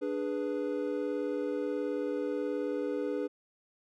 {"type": "chord", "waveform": "triangle", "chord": "G# diminished", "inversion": "second", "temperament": "equal", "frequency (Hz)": [293.7, 415.3, 493.9], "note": ["D4", "G#4", "B4"], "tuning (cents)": [0, 0, 0], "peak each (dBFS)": -33, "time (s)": [0.01, 3.28], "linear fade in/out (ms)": 20, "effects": []}